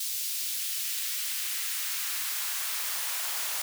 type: noise with high-pass filter sweep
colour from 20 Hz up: white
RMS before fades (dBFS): -32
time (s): 0-3.62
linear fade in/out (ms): 5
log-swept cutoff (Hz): 3800 to 720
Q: 0.91
effects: none